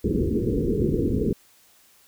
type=low-pass noise; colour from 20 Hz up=white; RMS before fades=-23 dBFS; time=0.04-1.33 s; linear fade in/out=5 ms; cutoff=470 Hz; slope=96 dB/octave; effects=white hiss -57 dBFS RMS until 2.07 s